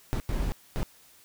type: noise bursts at uneven times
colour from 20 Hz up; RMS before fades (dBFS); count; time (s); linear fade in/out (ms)
brown; -28; 3; 0.13-0.2 / 0.29-0.52 / 0.76-0.83; 0
effects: white hiss -57 dBFS RMS until 1.24 s